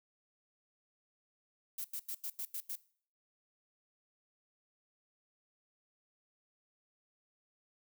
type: noise bursts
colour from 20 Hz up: violet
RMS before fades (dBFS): -40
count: 7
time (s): 1.78-2.756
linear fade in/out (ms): 5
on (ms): 64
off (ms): 88
effects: noise-tail reverb RT60 0.5 s tail -20 dB re dry